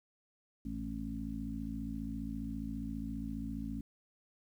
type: harmonic tone with a mistuned harmonic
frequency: 54.8 Hz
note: A1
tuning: 6 cents flat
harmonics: 1 / 2 / 3 / 4 / 5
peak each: -43 / -50 / -47 / -41 / -42 dBFS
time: 0.65-3.81 s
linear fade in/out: 5 ms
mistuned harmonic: 2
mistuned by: +47 cents
effects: 11-bit